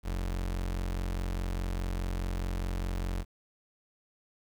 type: tone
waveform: 35% pulse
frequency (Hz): 44.83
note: F1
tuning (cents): +46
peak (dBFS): -29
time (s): 0.03-3.25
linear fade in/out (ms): 50
effects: 10-bit